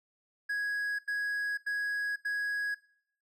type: tone bursts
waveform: triangle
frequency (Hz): 1661.2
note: G#6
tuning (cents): 0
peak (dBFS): -28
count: 4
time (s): 0.49-2.748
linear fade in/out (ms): 10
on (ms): 500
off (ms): 86
effects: noise-tail reverb RT60 0.7 s tail -22 dB re dry